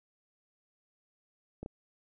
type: clicks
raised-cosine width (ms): 2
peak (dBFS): -27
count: 2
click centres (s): 1.63 / 1.661
effects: none